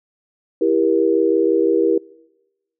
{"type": "chord", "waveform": "sine", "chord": "E diminished", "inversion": "none", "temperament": "just", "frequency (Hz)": [329.6, 395.6, 474.7], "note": ["E4", "G4", "Bb4"], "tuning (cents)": [0, 16, 31], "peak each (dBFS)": -18, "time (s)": [0.61, 1.98], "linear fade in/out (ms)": 5, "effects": ["noise-tail reverb RT60 1.0 s tail -25 dB re dry"]}